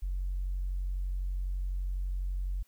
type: tone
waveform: sine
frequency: 46 Hz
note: F#1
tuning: 9 cents flat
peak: -29 dBFS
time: 0.02-2.63 s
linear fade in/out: 10 ms
effects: tanh soft clip ceiling -26 dBFS + white hiss -69 dBFS RMS until 2.67 s